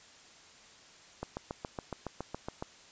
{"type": "click train", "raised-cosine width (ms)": 1, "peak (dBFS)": -22, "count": 11, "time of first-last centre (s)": [1.23, 2.625], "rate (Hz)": 7.17, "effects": ["white hiss -56 dBFS RMS until 2.91 s", "resampled to 16000 Hz"]}